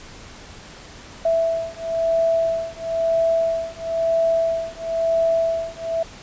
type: beating tone pair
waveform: sine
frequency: 659.3 / 660.3 Hz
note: E5 / E5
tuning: 0 / +3 cents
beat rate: 1 Hz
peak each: -21 dBFS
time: 1.25-6.03 s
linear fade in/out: 5 ms
effects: pink hiss -41 dBFS RMS until 6.22 s + resampled to 16000 Hz